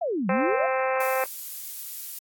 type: exponential two-way sweep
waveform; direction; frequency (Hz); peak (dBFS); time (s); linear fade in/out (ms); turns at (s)
sine; down then up; 740 to 174.61 to 740; -24; 0.01-0.67; 10; 0.29
type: harmonic tone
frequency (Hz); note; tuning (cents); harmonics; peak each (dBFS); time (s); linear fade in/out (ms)
261.6; C4; 0; 2 / 3 / 4 / 5 / 6 / 7 / 8 / 9 / 10; -25 / -29 / -31 / -33 / -35 / -36 / -37 / -38 / -39; 0.29-1.24; 2
type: noise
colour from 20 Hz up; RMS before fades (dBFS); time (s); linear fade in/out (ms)
violet; -35; 1-2.19; 5
effects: AAC 64 kbps